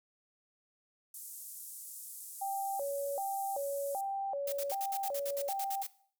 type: band-pass noise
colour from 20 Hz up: pink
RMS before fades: -47 dBFS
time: 1.14-4.01 s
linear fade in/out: 2 ms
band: 8300 to 15000 Hz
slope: 24 dB/octave
type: tone with vibrato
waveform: sine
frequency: 665 Hz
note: E5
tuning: 15 cents sharp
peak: -33 dBFS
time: 2.41-5.83 s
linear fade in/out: 10 ms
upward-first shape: square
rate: 1.3 Hz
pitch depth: 290 cents each way
type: noise bursts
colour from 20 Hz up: blue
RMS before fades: -40 dBFS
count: 13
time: 4.47-5.869 s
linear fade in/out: 5 ms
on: 55 ms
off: 57 ms
effects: noise-tail reverb RT60 0.5 s tail -18 dB re dry